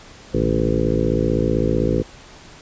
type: harmonic tone with a mistuned harmonic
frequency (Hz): 55.7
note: A1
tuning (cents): +22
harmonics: 1 / 2 / 3 / 4 / 5 / 6 / 7 / 8 / 9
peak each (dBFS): -25 / -25 / -25 / -25 / -25 / -25 / -25 / -25 / -25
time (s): 0.33-2.03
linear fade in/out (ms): 20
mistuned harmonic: 3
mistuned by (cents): -110
effects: pink hiss -43 dBFS RMS until 2.61 s + resampled to 16000 Hz